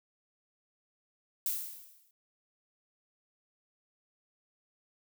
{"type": "noise with exponential decay", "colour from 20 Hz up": "violet", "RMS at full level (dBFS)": -30, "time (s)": [1.46, 2.11], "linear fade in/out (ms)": 1, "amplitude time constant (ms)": 140, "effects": []}